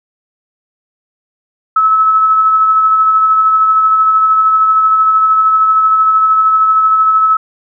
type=tone with tremolo; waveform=sine; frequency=1298 Hz; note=E6; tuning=27 cents flat; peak=-5 dBFS; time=1.76-7.37 s; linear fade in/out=5 ms; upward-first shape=sine; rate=13 Hz; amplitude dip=30%; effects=none